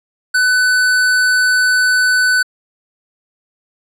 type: tone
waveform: square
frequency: 1500 Hz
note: F#6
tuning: 23 cents sharp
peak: -11 dBFS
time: 0.34-2.43 s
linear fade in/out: 10 ms
effects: low-pass 11000 Hz 12 dB/octave